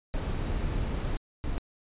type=noise bursts at uneven times; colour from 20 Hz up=brown; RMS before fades=-30 dBFS; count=2; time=0.14-1.17 / 1.44-1.58 s; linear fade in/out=0 ms; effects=resampled to 8000 Hz